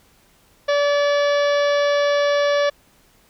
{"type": "harmonic tone with a mistuned harmonic", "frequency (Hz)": 576, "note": "D5", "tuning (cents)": -34, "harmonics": [1, 2, 3, 4, 5, 6, 7, 8, 9, 10], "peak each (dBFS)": [-16, -26, -26, -33, -36, -32, -37, -39, -41, -40], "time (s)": [0.68, 2.7], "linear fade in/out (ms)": 10, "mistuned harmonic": 10, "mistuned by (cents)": -33, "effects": ["pink hiss -56 dBFS RMS until 3.29 s"]}